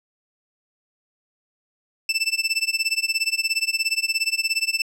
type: tone with tremolo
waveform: 25% pulse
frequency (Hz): 2653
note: E7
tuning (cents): +10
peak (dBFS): -13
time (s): 2.09-4.82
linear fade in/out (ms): 2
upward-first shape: sine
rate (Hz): 17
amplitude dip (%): 95
effects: low-pass 12000 Hz 12 dB/octave